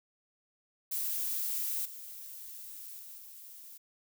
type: noise with level steps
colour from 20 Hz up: violet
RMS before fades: -34 / -46 / -48 / -50 dBFS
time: 0.91-3.78 s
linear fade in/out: 10 ms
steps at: 1.85 / 2.99 / 3.18 s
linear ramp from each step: 5 ms
effects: none